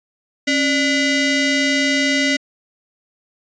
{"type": "ring-modulated tone", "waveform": "sawtooth", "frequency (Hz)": 867, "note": "A5", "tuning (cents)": -26, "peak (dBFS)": -8, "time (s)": [0.47, 2.37], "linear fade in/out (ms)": 10, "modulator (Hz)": 1140, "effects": ["resampled to 16000 Hz"]}